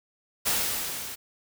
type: noise with level ramp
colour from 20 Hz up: white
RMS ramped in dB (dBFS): -24 to -38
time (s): 0.45-1.16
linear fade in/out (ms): 20
effects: none